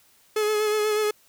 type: tone with vibrato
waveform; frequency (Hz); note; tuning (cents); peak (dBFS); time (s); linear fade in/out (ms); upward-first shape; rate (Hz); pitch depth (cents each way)
45% pulse; 425.2; G#4; +41; -21; 0.36-1.11; 5; sine; 8.2; 27
effects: white hiss -59 dBFS RMS until 1.28 s